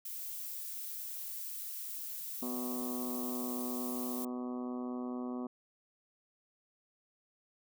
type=noise; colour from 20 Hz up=violet; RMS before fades=-42 dBFS; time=0.05-4.25 s; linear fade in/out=5 ms
type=harmonic tone; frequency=124.4 Hz; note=B2; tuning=13 cents sharp; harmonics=2 / 3 / 4 / 5 / 6 / 7 / 8 / 9 / 10; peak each=-37 / -45 / -50 / -51 / -51 / -59 / -55 / -52 / -60 dBFS; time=2.42-5.47 s; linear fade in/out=5 ms
effects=none